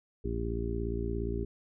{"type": "harmonic tone", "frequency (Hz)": 57.2, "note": "A#1", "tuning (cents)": -32, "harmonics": [1, 2, 3, 4, 5, 6, 7], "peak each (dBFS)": [-34, -38, -44, -40, -44, -40, -37], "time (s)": [0.24, 1.45], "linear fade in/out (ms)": 10, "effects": []}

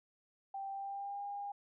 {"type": "tone with pitch glide", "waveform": "sine", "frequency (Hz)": [784, 808.4], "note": ["G5", "G#5"], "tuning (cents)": [0, -47], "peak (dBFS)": -39, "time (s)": [0.54, 1.52], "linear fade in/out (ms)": 5, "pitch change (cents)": 53, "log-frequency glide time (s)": [0.71, 1.23], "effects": []}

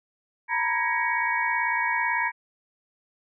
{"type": "tone cluster", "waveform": "sine", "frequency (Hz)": [921, 979, 1654, 1892, 2244], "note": ["A#5", "B5", "G#6", "A#6", "C#7"], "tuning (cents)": [-21, -15, -8, 25, 21], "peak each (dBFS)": -29, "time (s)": [0.48, 2.32], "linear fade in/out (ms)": 50, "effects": []}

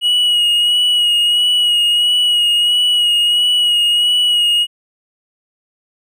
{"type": "tone with vibrato", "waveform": "triangle", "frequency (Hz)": 2904, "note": "F#7", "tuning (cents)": -33, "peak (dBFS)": -9, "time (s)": [0.01, 4.67], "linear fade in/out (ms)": 50, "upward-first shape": "sine", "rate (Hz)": 1.5, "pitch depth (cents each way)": 25, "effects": []}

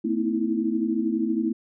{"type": "tone cluster", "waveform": "sine", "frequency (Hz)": [225, 254.2, 316, 328.6], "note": ["A3", "C4", "D#4", "E4"], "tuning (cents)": [39, -50, 27, -5], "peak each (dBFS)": [-26, -29, -30, -26], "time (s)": [0.04, 1.53], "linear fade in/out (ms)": 10, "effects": []}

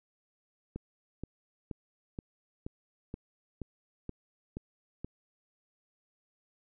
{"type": "click train", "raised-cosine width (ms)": 3, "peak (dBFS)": -25, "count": 10, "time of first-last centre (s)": [0.76, 5.046], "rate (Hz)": 2.1, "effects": []}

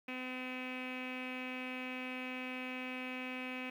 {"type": "tone with low-pass filter", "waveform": "sawtooth", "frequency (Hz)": 254.9, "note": "C4", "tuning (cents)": -45, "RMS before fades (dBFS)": -42, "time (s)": [0.08, 3.7], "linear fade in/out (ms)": 5, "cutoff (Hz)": 2500, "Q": 8.3, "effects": ["11-bit"]}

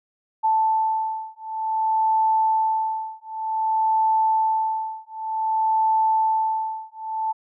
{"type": "beating tone pair", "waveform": "sine", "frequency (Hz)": [880, 880.54], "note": ["A5", "A5"], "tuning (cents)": [0, 1], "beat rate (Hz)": 0.54, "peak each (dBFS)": -22, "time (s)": [0.43, 7.33], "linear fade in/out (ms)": 20, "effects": []}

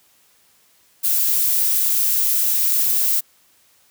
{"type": "noise", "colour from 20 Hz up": "violet", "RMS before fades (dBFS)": -18, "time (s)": [1.03, 3.21], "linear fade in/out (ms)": 20, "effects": ["white hiss -57 dBFS RMS until 3.9 s", "high-pass 60 Hz 12 dB/octave"]}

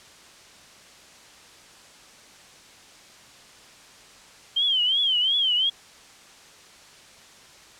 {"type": "tone with vibrato", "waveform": "sine", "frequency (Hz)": 3136, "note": "G7", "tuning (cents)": 0, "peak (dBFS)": -19, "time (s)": [4.56, 5.7], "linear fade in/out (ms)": 10, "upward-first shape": "triangle", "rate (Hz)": 2.8, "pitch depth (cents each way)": 160, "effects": ["white hiss -49 dBFS RMS until 7.79 s", "low-pass 7000 Hz 12 dB/octave"]}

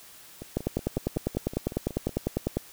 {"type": "two click trains", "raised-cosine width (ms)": 2, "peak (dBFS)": [-24, -12], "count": [10, 21], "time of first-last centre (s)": [[0.42, 2.093], [0.57, 2.57]], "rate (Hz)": [5.38, 10], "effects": ["white hiss -50 dBFS RMS until 2.72 s"]}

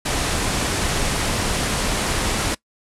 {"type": "low-pass noise", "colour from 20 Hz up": "pink", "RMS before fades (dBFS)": -22, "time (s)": [0.05, 2.55], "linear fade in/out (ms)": 10, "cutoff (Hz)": 11000, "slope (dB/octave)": 48, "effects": ["noise-tail reverb RT60 0.1 s tail -21 dB re dry"]}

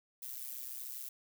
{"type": "noise with amplitude modulation", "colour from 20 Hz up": "violet", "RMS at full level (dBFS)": -40, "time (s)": [0.22, 1.09], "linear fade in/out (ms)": 5, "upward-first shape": "sine", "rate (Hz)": 127, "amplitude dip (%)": 90, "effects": []}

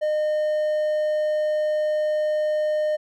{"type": "tone", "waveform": "triangle", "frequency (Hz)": 610, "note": "D#5", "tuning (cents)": -34, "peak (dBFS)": -18, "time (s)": [0.01, 2.97], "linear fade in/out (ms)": 20, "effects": []}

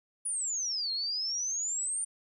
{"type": "exponential two-way sweep", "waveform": "sine", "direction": "down then up", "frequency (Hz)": [9860, 4186, 9180], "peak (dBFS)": -30, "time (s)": [0.25, 2.05], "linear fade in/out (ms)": 10, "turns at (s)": 0.92, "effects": ["12-bit"]}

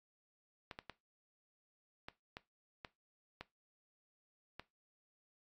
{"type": "clicks", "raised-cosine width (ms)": 0.3, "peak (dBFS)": -29, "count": 8, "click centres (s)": [0.712, 0.789, 0.897, 2.085, 2.369, 2.848, 3.41, 4.596], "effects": ["noise-tail reverb RT60 0.2 s tail -17 dB re dry", "AAC 64 kbps"]}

